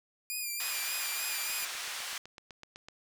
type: tone with vibrato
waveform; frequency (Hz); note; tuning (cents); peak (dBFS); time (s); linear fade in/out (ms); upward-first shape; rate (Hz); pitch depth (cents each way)
5% pulse; 2423; D#7; -47; -25; 0.3-1.65; 0; sine; 3.4; 49
type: band-pass noise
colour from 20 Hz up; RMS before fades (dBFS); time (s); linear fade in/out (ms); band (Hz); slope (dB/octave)
pink; -39; 0.6-2.18; 2; 1400 to 10000; 12
type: click train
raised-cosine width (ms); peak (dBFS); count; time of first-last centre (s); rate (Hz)
0.2; -29; 12; 1.5-2.885; 7.94
effects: none